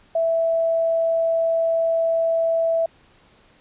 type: tone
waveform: sine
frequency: 659.3 Hz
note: E5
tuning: in tune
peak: -17 dBFS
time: 0.15-2.86 s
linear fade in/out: 5 ms
effects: pink hiss -55 dBFS RMS until 3.6 s + resampled to 8000 Hz